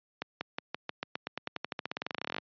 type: accelerating click train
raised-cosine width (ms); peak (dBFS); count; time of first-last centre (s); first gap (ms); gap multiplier
0.3; -17; 30; 0.22-2.383; 190; 0.92
effects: high-pass 150 Hz 12 dB/octave + resampled to 11025 Hz